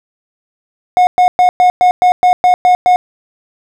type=tone bursts; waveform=triangle; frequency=725 Hz; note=F#5; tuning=35 cents flat; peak=-3 dBFS; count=10; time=0.97-2.96 s; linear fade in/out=0 ms; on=100 ms; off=110 ms; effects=none